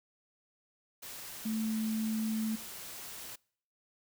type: tone in noise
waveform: sine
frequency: 220 Hz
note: A3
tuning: in tune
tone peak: -31 dBFS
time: 1.45-2.56 s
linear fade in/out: 10 ms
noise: white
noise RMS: -45 dBFS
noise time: 1.02-3.36 s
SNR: +11 dB
effects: noise-tail reverb RT60 0.6 s tail -26 dB re dry